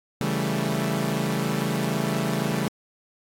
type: chord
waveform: sawtooth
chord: A dominant seventh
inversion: first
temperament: equal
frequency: 138.59 / 164.81 / 196 / 220 Hz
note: C#3 / E3 / G3 / A3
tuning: 0 / 0 / 0 / 0 cents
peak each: -25 dBFS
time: 0.21-2.68 s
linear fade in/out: 0 ms
effects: AAC 64 kbps